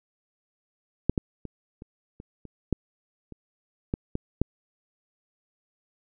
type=clicks; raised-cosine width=3 ms; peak=-7 / -11 / -23 / -28 / -28 / -29 / -10 / -28 / -13 / -15 / -8 dBFS; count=11; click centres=1.096 / 1.178 / 1.453 / 1.821 / 2.201 / 2.453 / 2.727 / 3.323 / 3.939 / 4.154 / 4.416 s; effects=none